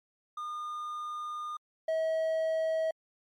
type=tone pair in turn; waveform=triangle; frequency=1216 / 642.1 Hz; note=D#6 / E5; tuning=-40 / -46 cents; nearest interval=major seventh; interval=1106 cents; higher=first; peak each=-33 / -25 dBFS; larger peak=second; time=0.37-1.57 / 1.88-2.91 s; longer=first; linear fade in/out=5 ms; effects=MP3 64 kbps